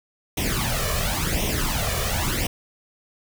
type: noise with flanger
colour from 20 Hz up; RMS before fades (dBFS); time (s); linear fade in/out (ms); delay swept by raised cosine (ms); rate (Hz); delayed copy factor
pink; -24; 0.37-2.47; 5; 0.33 to 1.73; 0.94; +0.75
effects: none